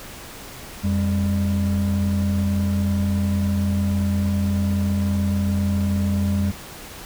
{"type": "tone pair together", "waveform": "triangle", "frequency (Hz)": [88.9, 199.57], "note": ["F2", "G3"], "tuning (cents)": [31, 31], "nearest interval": "octave + major second", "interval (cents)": 1400, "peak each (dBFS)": -19, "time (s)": [0.83, 6.52], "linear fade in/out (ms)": 20, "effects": ["pink hiss -38 dBFS RMS until 7.05 s"]}